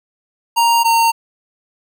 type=tone pair in turn; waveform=square; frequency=932.3 / 917.9 Hz; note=A#5 / A#5; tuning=0 / -27 cents; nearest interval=unison; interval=27 cents; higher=first; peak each=-11 dBFS; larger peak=neither; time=0.56-0.84 / 0.84-1.12 s; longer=neither; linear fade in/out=20 ms; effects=none